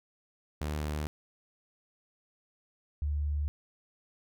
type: tone pair in turn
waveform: sawtooth / sine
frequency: 75.3 / 73.45 Hz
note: D2 / D2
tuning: +44 / +1 cents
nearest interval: unison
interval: 43 cents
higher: first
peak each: -28 dBFS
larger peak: neither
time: 0.61-1.07 / 3.02-3.48 s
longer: neither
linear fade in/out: 0 ms
effects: none